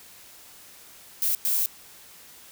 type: noise bursts at uneven times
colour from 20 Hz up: violet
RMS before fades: -24 dBFS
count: 2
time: 1.22-1.35 / 1.45-1.66 s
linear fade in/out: 0 ms
effects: white hiss -49 dBFS RMS until 2.51 s